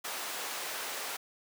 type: high-pass noise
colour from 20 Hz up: pink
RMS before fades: -38 dBFS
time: 0.04-1.17 s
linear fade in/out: 10 ms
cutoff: 660 Hz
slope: 12 dB/octave
effects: none